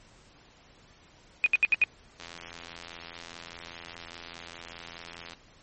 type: tone bursts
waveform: sine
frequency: 2480 Hz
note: D#7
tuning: 6 cents flat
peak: -17 dBFS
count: 5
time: 1.44-1.838 s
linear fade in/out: 0 ms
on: 22 ms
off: 72 ms
type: click train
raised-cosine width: 0.2 ms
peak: -24 dBFS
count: 267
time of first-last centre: 2.2-5.333 s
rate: 84.9 Hz
effects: pink hiss -57 dBFS RMS until 5.62 s + MP3 32 kbps